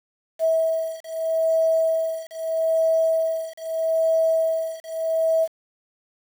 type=beating tone pair; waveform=sine; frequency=648 / 648.79 Hz; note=E5 / E5; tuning=-30 / -28 cents; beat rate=0.79 Hz; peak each=-22 / -22 dBFS; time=0.39-5.48 s; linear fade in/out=50 ms; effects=7-bit